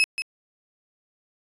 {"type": "tone with echo", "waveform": "35% pulse", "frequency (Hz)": 2577, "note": "E7", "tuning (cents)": -40, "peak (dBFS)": -15, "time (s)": [0, 0.04], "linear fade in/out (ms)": 0, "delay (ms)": 180, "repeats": 1, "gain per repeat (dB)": -9, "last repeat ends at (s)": 0.22, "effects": ["resampled to 24000 Hz"]}